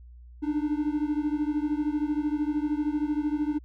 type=beating tone pair; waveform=triangle; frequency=293.9 / 306.9 Hz; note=D4 / D#4; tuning=+1 / -24 cents; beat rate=13 Hz; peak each=-25 / -27 dBFS; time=0.42-3.59 s; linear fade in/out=20 ms; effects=added 60 Hz sine -45 dBFS peak until 3.64 s